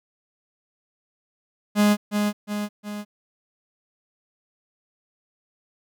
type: tone with echo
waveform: 45% pulse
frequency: 207.7 Hz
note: G#3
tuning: in tune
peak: -15 dBFS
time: 1.75-1.97 s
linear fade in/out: 50 ms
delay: 360 ms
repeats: 3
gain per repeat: -5 dB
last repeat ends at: 3.05 s
effects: none

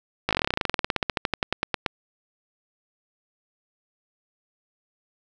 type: slowing click train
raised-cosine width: 0.3 ms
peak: -6 dBFS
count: 30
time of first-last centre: 0.29-1.862 s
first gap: 18 ms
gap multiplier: 1.07
effects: none

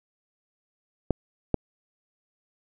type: clicks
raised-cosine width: 2 ms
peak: -8 dBFS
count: 2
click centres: 1.107 / 1.543 s
effects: none

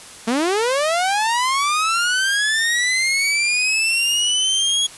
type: linear sweep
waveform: sawtooth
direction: up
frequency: 217.2 to 3348 Hz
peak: -13 dBFS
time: 0.27-4.87 s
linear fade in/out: 10 ms
effects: white hiss -39 dBFS RMS until 4.97 s + resampled to 24000 Hz

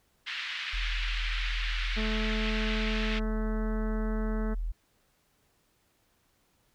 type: band-pass noise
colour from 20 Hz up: pink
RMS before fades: -36 dBFS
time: 0.26-3.2 s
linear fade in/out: 20 ms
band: 1700 to 3600 Hz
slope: 24 dB/octave
type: tone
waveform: sine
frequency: 41.2 Hz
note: E1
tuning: in tune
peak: -29 dBFS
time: 0.73-4.72 s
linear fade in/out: 10 ms
type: harmonic tone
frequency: 217.4 Hz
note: A3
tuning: 21 cents flat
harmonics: 1 / 2 / 3 / 4 / 5 / 6 / 7 / 8 / 9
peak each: -32 / -38 / -44 / -49 / -50 / -47 / -49 / -53 / -55 dBFS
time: 1.96-4.55 s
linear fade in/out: 20 ms
effects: pink hiss -70 dBFS RMS until 6.74 s

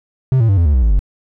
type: tone with pitch steps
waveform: triangle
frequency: 130.81 / 113.22 / 98 / 84.82 / 73.41 / 63.54 / 55 / 47.6 Hz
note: C3 / A2 / G2 / E2 / D2 / B1 / A1 / F#1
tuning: 0 / +50 / 0 / +50 / 0 / +50 / 0 / +50 cents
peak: -7 dBFS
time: 0.32-0.992 s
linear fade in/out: 0 ms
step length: 84 ms
effects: none

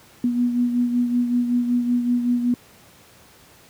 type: beating tone pair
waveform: sine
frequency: 242.5 / 247.8 Hz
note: B3 / B3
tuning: -31 / +6 cents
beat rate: 5.3 Hz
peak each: -18 / -27 dBFS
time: 0.24-2.54 s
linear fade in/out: 2 ms
effects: pink hiss -50 dBFS RMS until 3.69 s + high-pass 80 Hz 12 dB/octave

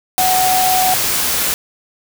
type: tone in noise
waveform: sine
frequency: 743 Hz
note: F#5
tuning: 7 cents sharp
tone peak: -13 dBFS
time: 0.18-0.94 s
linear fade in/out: 0 ms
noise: white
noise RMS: -17 dBFS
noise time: 0.18-1.54 s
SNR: +1 dB
effects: none

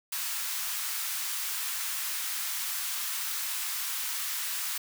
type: high-pass noise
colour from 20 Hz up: white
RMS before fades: -33 dBFS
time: 0.12-4.78 s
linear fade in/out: 5 ms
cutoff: 1000 Hz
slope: 24 dB/octave
effects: none

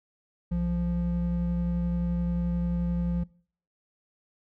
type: tone pair together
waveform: triangle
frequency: 61.74 / 173.77 Hz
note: B1 / F3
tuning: 0 / -8 cents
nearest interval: octave + tritone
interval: 1792 cents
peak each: -29 / -24 dBFS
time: 0.51-3.24 s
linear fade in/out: 10 ms
effects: noise-tail reverb RT60 0.5 s tail -23 dB re dry

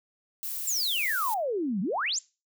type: noise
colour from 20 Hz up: violet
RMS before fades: -34 dBFS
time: 0.43-1.34 s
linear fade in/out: 0 ms
type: exponential two-way sweep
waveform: sine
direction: down then up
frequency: 7700 to 174.4 to 7700 Hz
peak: -26 dBFS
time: 0.67-2.19 s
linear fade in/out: 5 ms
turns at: 1.81 s
effects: noise-tail reverb RT60 0.3 s tail -22 dB re dry

